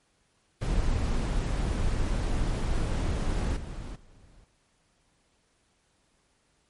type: noise with level steps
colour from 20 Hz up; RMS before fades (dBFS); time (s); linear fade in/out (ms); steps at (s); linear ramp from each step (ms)
brown; -27 / -37 / -54; 0.61-4.45; 10; 3.56 / 3.95; 10
effects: pink hiss -69 dBFS RMS until 6.69 s + MP3 48 kbps